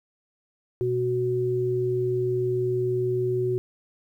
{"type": "tone pair together", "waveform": "sine", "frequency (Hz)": [123.47, 370], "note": ["B2", "F#4"], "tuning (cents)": [0, 0], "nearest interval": "octave + perfect fifth", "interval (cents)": 1900, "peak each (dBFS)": [-28, -23], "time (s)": [0.81, 3.58], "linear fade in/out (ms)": 0, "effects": ["10-bit"]}